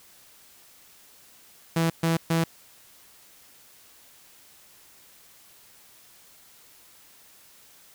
sawtooth tone bursts, 164.81 Hz, E3, in tune, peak -17 dBFS, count 3, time 1.76-2.44 s, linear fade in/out 5 ms, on 140 ms, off 130 ms, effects white hiss -54 dBFS RMS until 7.94 s

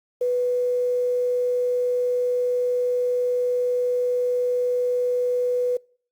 sine tone with quantisation, 493.9 Hz, B4, in tune, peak -19 dBFS, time 0.21-5.77 s, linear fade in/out 5 ms, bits 8, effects noise-tail reverb RT60 0.5 s tail -26 dB re dry + Opus 48 kbps

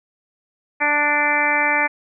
harmonic tone with a mistuned harmonic, 294.4 Hz, D4, 4 cents sharp, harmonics 1 / 2 / 3 / 4 / 5 / 6 / 7 / 8, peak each -30 / -27 / -22 / -28 / -26 / -22 / -22 / -22 dBFS, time 0.8-1.88 s, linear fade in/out 20 ms, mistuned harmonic 8, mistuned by -17 cents, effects none

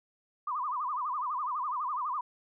sine tone with vibrato, 1100 Hz, C#6, 14 cents flat, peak -30 dBFS, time 0.47-2.21 s, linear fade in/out 5 ms, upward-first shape sine, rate 12 Hz, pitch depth 210 cents each way, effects none

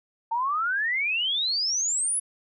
sine exponential sweep, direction up, 890 to 10510 Hz, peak -23 dBFS, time 0.31-2.2 s, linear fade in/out 10 ms, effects none

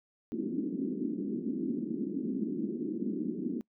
pink band-pass noise, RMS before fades -34 dBFS, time 0.32-3.61 s, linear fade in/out 0 ms, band 200 to 350 Hz, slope 48 dB/octave, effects noise-tail reverb RT60 0.1 s tail -24 dB re dry

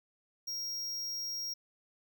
square tone, 5600 Hz, F8, 4 cents sharp, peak -36 dBFS, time 0.47-1.54 s, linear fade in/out 10 ms, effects none

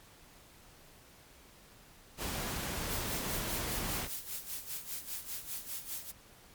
pink noise, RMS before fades -37 dBFS, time 2.17-4.09 s, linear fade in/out 50 ms
blue noise with tremolo, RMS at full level -38 dBFS, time 2.89-6.12 s, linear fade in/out 20 ms, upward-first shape sine, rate 5 Hz, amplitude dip 75%
effects pink hiss -58 dBFS RMS until 6.54 s + MP3 96 kbps

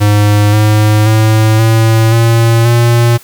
square tone with pitch steps, 103.83 / 106.56 / 109.37 / 112.25 / 115.21 / 118.24 Hz, G#2 / G#2 / A2 / A2 / A#2 / A#2, 0 / +45 / -10 / +35 / -20 / +25 cents, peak -6 dBFS, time 0-3.18 s, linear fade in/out 20 ms, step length 530 ms, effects white hiss -38 dBFS RMS until 3.23 s

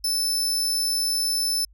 sawtooth tone, 5274 Hz, E8, in tune, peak -19 dBFS, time 0.04-1.65 s, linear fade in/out 5 ms, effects added 50 Hz sine -50 dBFS peak until 1.73 s

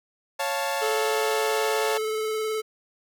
sawtooth chord, Db augmented, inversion none, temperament equal, 554.4 / 698.5 / 880 Hz, Db5 / F5 / A5, 0 / 0 / 0 cents, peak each -25 / -28 / -25 dBFS, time 0.39-1.98 s, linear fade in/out 10 ms
square tone with vibrato, 435 Hz, A4, 20 cents flat, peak -26 dBFS, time 0.81-2.62 s, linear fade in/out 20 ms, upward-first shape square, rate 19 Hz, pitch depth 13 cents each way
effects none

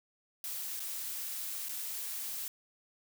blue noise with dropouts, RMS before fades -39 dBFS, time 0.44-2.48 s, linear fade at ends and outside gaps 1 ms, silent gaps 0.796-0.802 / 1.686-1.692 s, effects none

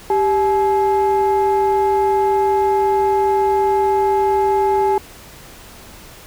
sine tone pair together, 392.9 / 852 Hz, G4 / G#5, +4 / +44 cents, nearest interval octave + minor second, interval 1340 cents, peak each -14 dBFS, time 0.1-4.98 s, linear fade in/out 2 ms, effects tanh soft clip ceiling -9 dBFS + pink hiss -40 dBFS RMS until 6.26 s

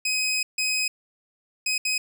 20% pulse tone bursts at uneven times, 2522 Hz, D#7, 23 cents sharp, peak -18 dBFS, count 4, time 0.05-0.43 / 0.58-0.88 / 1.66-1.78 / 1.85-1.98 s, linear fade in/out 5 ms, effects none

